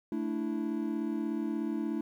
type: chord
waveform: triangle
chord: A suspended fourth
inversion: none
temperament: just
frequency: 220 / 293.3 / 330 Hz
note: A3 / D4 / E4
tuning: 0 / -2 / +2 cents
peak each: -33 dBFS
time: 0.12-2.01 s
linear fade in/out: 2 ms
effects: 11-bit